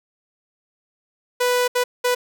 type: tone bursts at uneven times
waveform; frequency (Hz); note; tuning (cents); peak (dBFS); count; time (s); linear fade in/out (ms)
sawtooth; 493.9; B4; 0; -13; 3; 1.4-1.68 / 1.75-1.84 / 2.04-2.15; 10
effects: none